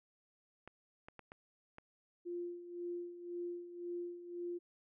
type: clicks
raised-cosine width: 0.5 ms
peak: -35 dBFS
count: 5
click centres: 0.676 / 1.085 / 1.193 / 1.319 / 1.784 s
type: tone with tremolo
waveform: sine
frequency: 349.2 Hz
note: F4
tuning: in tune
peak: -38 dBFS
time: 2.25-4.59 s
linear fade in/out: 20 ms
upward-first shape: sine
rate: 1.9 Hz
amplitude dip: 70%
effects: none